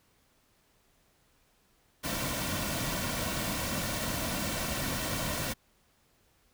pink noise with comb filter, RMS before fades -33 dBFS, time 2.03-5.54 s, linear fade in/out 20 ms, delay 2.4 ms, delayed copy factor -0.55, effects pink hiss -68 dBFS RMS until 6.53 s

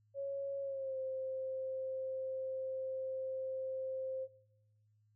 sine tone with pitch glide, 553 to 525 Hz, C#5 to C5, -4 to +6 cents, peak -37 dBFS, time 0.14-4.28 s, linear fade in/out 50 ms, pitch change -90 cents, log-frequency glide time 0.61-0.98 s, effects noise-tail reverb RT60 1.0 s tail -23 dB re dry + added 106 Hz sine -69 dBFS peak until 5.15 s

